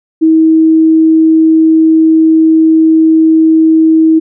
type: tone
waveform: sine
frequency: 320 Hz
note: D#4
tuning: 49 cents sharp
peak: -3 dBFS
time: 0.21-4.2 s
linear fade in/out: 20 ms
effects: none